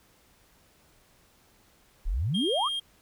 sine exponential sweep, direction up, 31.6 to 1320 Hz, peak -25 dBFS, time 2.05-2.69 s, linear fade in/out 20 ms
triangle tone, 3220 Hz, G7, 46 cents sharp, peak -27 dBFS, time 2.34-2.8 s, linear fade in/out 10 ms
effects pink hiss -62 dBFS RMS until 3.01 s

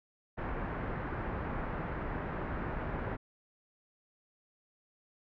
pink low-pass noise, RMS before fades -37 dBFS, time 0.37-3.17 s, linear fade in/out 20 ms, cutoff 1800 Hz, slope 24 dB/octave, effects none

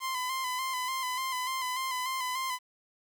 sawtooth tone with vibrato, 1028 Hz, C6, 31 cents flat, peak -27 dBFS, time 0-2.59 s, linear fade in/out 50 ms, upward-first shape square, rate 3.4 Hz, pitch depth 37 cents each way, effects 10-bit

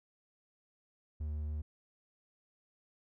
triangle tone, 75.6 Hz, D#2, 49 cents flat, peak -33 dBFS, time 1.2-1.62 s, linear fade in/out 10 ms, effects none

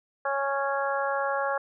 harmonic tone, 276.7 Hz, C#4, 3 cents flat, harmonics 2 / 3 / 4 / 5 / 6, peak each -29 / -31 / -32 / -33 / -34 dBFS, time 0.25-1.58 s, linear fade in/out 5 ms, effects none

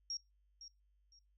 sine tone with echo, 5588 Hz, F8, in tune, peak -38 dBFS, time 0.1-0.17 s, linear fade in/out 2 ms, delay 510 ms, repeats 2, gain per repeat -12 dB, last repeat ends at 1.19 s, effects noise-tail reverb RT60 0.2 s tail -23 dB re dry + added 50 Hz sine -70 dBFS peak until 1.37 s

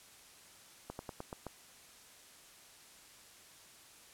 slowing click train, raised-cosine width 1 ms, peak -27 dBFS, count 6, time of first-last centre 0.9-1.467 s, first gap 91 ms, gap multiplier 1.11, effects white hiss -58 dBFS RMS until 4.13 s + low-pass 11000 Hz 12 dB/octave

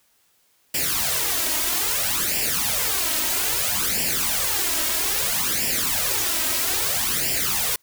white noise with flanger, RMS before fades -23 dBFS, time 0.74-7.76 s, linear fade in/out 5 ms, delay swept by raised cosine 0.39 to 3.19 ms, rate 0.61 Hz, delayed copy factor +0.75, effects white hiss -63 dBFS RMS until 7.82 s

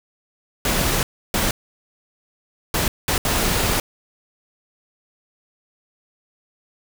pink noise bursts at uneven times, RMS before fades -20 dBFS, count 5, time 0.65-1.03 / 1.34-1.51 / 2.74-2.88 / 3.08-3.18 / 3.25-3.8 s, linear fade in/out 2 ms, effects none

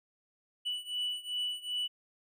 triangle beating tone pair, 2960 / 2962.6 Hz, F#7 / F#7, 0 / +2 cents, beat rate 2.6 Hz, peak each -34 / -36 dBFS, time 0.65-1.88 s, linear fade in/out 20 ms, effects none

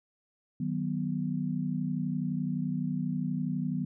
sine chord, B major, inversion first, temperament equal with one note detuned, 155.56 / 187.58 / 246.9 Hz, D#3 / F#3 / B3, 0 / +24 / 0 cents, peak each -33 dBFS, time 0.6-3.85 s, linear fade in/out 5 ms, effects none

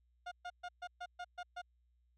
30% pulse tone bursts, 713 Hz, F5, 36 cents sharp, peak -39 dBFS, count 8, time 0.26-1.618 s, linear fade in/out 10 ms, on 56 ms, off 130 ms, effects added 60 Hz sine -70 dBFS peak until 2.17 s + low-pass 4000 Hz 12 dB/octave

